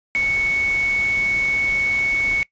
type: tone in noise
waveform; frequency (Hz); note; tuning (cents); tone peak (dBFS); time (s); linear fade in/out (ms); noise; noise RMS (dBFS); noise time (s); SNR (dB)
sine; 2217; C#7; 0; -17; 0.15-2.43; 0; pink; -34; 0.15-2.43; +14
effects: noise-tail reverb RT60 0.1 s tail -22 dB re dry + resampled to 16000 Hz